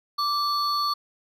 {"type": "tone pair together", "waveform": "triangle", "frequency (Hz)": [1170, 4417], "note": ["D6", "C#8"], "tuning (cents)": [-7, -7], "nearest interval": "octave + major seventh", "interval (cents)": 2300, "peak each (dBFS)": [-22, -26], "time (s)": [0.18, 0.94], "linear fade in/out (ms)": 10, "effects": []}